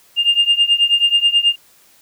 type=tone with tremolo; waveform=sine; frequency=2812 Hz; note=F7; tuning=11 cents sharp; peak=-6 dBFS; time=0.16-1.56 s; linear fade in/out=50 ms; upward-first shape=triangle; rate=9.3 Hz; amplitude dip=95%; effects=tanh soft clip ceiling -5 dBFS + white hiss -51 dBFS RMS until 2.01 s